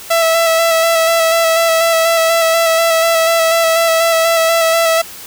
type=tone with vibrato; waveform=sawtooth; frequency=659.3 Hz; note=E5; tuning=in tune; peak=-6 dBFS; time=0.1-5.02 s; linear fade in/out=10 ms; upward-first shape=square; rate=4.1 Hz; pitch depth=19 cents each way; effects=white hiss -32 dBFS RMS until 5.26 s